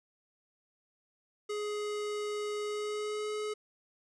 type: tone with pitch glide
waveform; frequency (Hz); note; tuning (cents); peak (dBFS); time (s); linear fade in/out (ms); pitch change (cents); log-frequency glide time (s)
square; 418 to 424.1; G#4 to G#4; +11 to +36; -34; 1.49-3.54; 10; +25; 2.63-3.31
effects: resampled to 22050 Hz + 12-bit